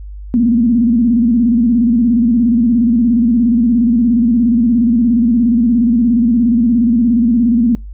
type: tone with vibrato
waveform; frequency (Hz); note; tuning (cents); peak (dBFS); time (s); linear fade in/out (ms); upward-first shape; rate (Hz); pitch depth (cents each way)
sine; 235.3; A#3; +16; -8; 0.34-7.75; 0; square; 17; 82
effects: noise-tail reverb RT60 0.2 s tail -24 dB re dry + added 50 Hz sine -26 dBFS peak until 7.93 s